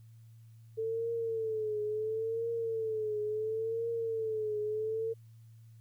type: tone with vibrato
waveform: sine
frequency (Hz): 442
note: A4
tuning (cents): +8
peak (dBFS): -31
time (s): 0.77-5.14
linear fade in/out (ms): 20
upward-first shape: triangle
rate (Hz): 0.72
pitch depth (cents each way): 89
effects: added 113 Hz sine -52 dBFS peak until 5.8 s + white hiss -74 dBFS RMS until 5.8 s